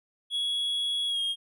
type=tone with pitch glide; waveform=triangle; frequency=3348 to 3245 Hz; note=G#7 to G#7; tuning=+13 to -41 cents; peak=-25 dBFS; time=0.3-1.36 s; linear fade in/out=50 ms; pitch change=-54 cents; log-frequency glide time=1.07-1.2 s; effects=none